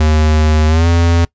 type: tone with pitch glide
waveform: square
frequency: 77.3 to 84.78 Hz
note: D#2 to E2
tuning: -11 to +49 cents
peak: -9 dBFS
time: 0-1.25 s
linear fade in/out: 5 ms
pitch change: +160 cents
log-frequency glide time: 0.67-0.87 s
effects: noise-tail reverb RT60 0.1 s tail -23 dB re dry + resampled to 16000 Hz